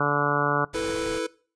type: harmonic tone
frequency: 145 Hz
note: D3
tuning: 22 cents flat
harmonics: 1 / 2 / 3 / 4 / 5 / 6 / 7 / 8 / 9 / 10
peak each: -29 / -31 / -30 / -30 / -33 / -32 / -31 / -28 / -30 / -28 dBFS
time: 0-0.65 s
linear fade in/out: 5 ms
type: noise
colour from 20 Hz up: pink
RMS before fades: -38 dBFS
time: 0.73-1.19 s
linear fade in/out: 10 ms
type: chord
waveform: square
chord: E suspended fourth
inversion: none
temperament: equal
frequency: 329.6 / 440 / 493.9 Hz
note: E4 / A4 / B4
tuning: 0 / 0 / 0 cents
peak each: -32 / -31 / -30 dBFS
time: 0.74-1.27 s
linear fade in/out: 10 ms
effects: noise-tail reverb RT60 0.4 s tail -21 dB re dry + resampled to 22050 Hz